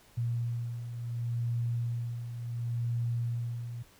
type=beating tone pair; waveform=sine; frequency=117.8 / 118.5 Hz; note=A#2 / A#2; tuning=+19 / +29 cents; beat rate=0.7 Hz; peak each=-38 / -31 dBFS; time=0.17-3.83 s; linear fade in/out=10 ms; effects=pink hiss -60 dBFS RMS until 3.99 s